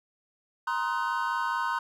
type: chord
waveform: triangle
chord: C half-diminished seventh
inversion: third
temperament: just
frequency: 941.9 / 1046.5 / 1255.8 / 1507 Hz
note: Bb5 / C6 / Eb6 / Gb6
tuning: +18 / 0 / +16 / +31 cents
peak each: -29 / -30 / -33 / -31 dBFS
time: 0.67-1.79 s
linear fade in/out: 5 ms
effects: none